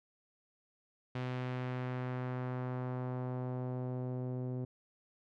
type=tone with low-pass filter sweep; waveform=sawtooth; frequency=126.5 Hz; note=B2; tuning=42 cents sharp; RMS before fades=-38 dBFS; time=1.15-4.65 s; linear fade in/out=5 ms; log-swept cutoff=3100 to 430 Hz; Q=1; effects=none